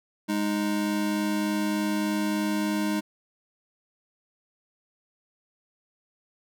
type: tone pair together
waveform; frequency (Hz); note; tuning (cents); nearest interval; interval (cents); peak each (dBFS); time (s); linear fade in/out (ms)
square; 206.7 / 310; G#3 / D#4; -8 / -6; perfect fifth; 702; -28; 0.28-3.01; 20
effects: none